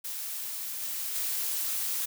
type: noise with level steps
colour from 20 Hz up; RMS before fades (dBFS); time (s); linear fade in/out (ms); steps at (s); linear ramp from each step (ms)
blue; -36 / -34 / -31; 0.04-2.06; 10; 0.8 / 1.14; 20
effects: none